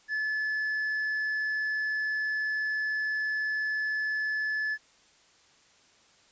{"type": "tone with tanh clipping", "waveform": "triangle", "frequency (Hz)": 1727, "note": "A6", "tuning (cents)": -33, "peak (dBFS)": -28, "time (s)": [0.08, 4.78], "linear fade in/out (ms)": 50, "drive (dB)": 7, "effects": ["white hiss -61 dBFS RMS until 6.31 s", "resampled to 16000 Hz"]}